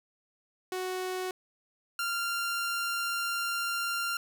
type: tone pair in turn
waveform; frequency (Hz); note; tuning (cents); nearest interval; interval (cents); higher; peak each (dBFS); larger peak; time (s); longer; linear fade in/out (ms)
sawtooth; 370 / 1388.1; F#4 / F6; 0 / -11; octave + major seventh; 2289; second; -28 / -26; second; 0.72-1.31 / 1.99-4.17; second; 2
effects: none